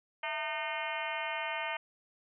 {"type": "harmonic tone with a mistuned harmonic", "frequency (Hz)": 305.4, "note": "D#4", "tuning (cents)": -32, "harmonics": [2, 3, 4, 5, 6, 7, 8, 9, 10], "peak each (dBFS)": [-41, -39, -44, -44, -43, -40, -43, -46, -45], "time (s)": [0.23, 1.77], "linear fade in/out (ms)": 5, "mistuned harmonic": 2, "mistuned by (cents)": 130, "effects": []}